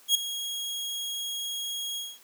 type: tone with ADSR envelope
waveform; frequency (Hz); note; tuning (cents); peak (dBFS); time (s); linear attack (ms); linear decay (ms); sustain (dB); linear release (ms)
sawtooth; 3292; G#7; -16; -14; 0.08-2.19; 68; 8; -14; 220
effects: white hiss -56 dBFS RMS until 2.23 s + high-pass 200 Hz 12 dB/octave